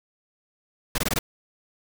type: noise bursts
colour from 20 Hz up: pink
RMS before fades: -24 dBFS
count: 5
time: 0.95-1.19 s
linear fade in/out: 5 ms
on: 32 ms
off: 20 ms
effects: none